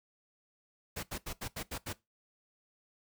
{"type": "noise bursts", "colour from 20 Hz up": "pink", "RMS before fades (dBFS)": -39, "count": 7, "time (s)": [0.96, 1.932], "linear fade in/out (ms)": 10, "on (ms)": 72, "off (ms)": 78, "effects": ["noise-tail reverb RT60 0.2 s tail -19 dB re dry"]}